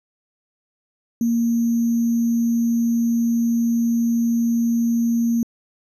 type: tone with sample-and-hold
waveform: sine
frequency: 233.1 Hz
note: A#3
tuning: in tune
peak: -16 dBFS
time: 1.21-5.43 s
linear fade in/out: 2 ms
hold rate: 6300 Hz
effects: resampled to 32000 Hz